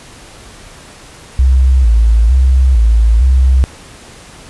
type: tone with vibrato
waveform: sine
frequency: 60.2 Hz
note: B1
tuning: 44 cents flat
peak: -5 dBFS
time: 1.39-3.64 s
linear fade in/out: 0 ms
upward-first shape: square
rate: 1.1 Hz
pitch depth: 130 cents each way
effects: pink hiss -36 dBFS RMS until 4.49 s + resampled to 24000 Hz